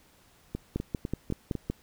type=two click trains; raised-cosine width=3 ms; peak=-19 / -16 dBFS; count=5 / 6; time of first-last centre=0.55-1.553 / 0.76-1.7 s; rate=3.99 / 5.32 Hz; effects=pink hiss -61 dBFS RMS until 1.82 s